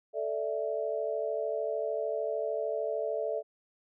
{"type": "chord", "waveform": "sine", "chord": "A suspended fourth", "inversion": "none", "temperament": "just", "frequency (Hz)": [440, 586.7, 660], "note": ["A4", "D5", "E5"], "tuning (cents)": [0, -2, 2], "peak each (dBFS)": -34, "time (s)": [0.13, 3.43], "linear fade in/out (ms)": 50, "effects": []}